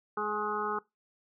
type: harmonic tone with a mistuned harmonic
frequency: 210 Hz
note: G#3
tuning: 19 cents sharp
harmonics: 1 / 2 / 4 / 5 / 6 / 7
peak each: -43 / -35 / -37 / -38 / -34 / -41 dBFS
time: 0.17-0.79 s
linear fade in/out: 5 ms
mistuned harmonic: 5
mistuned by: +21 cents
effects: noise-tail reverb RT60 0.2 s tail -21 dB re dry